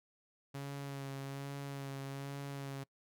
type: tone with vibrato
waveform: sawtooth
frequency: 138.59 Hz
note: C#3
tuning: in tune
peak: -37 dBFS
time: 0.54-2.84 s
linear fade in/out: 10 ms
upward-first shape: sine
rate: 1.2 Hz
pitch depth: 23 cents each way
effects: noise-tail reverb RT60 0.1 s tail -24 dB re dry